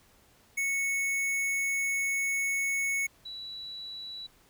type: tone pair in turn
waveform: square / sine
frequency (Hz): 2209 / 3936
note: C#7 / B7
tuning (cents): -7 / -7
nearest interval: minor seventh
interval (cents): 1000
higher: second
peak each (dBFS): -28 / -38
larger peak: first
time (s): 0.57-3.07 / 3.25-4.27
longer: first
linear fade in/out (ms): 10
effects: pink hiss -62 dBFS RMS until 4.49 s